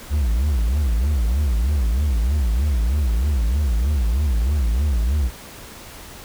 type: tone with vibrato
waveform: triangle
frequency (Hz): 64.1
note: C2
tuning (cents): -35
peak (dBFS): -14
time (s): 0.09-5.31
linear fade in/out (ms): 50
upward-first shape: sine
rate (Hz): 3.2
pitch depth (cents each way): 290
effects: pink hiss -39 dBFS RMS until 6.24 s